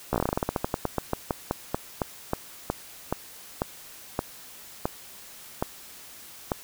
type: slowing click train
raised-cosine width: 1 ms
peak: -10 dBFS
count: 30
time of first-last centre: 0.13-6.518 s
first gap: 14 ms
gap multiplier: 1.16
effects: white hiss -46 dBFS RMS until 6.63 s